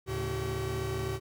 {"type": "tone cluster", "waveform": "45% pulse", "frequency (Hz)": [75.1, 110.7, 138.4, 382.5], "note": ["D2", "A2", "C#3", "G4"], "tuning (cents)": [39, 11, -2, -42], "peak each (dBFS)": [-39, -36, -39, -35], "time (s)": [0.06, 1.2], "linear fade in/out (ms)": 50, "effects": []}